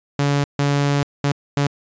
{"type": "tone bursts at uneven times", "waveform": "sawtooth", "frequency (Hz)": 142.5, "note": "C#3", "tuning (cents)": 48, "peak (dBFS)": -12, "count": 4, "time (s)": [[0.19, 0.44], [0.59, 1.03], [1.24, 1.32], [1.57, 1.67]], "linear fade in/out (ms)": 2, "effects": ["resampled to 16000 Hz"]}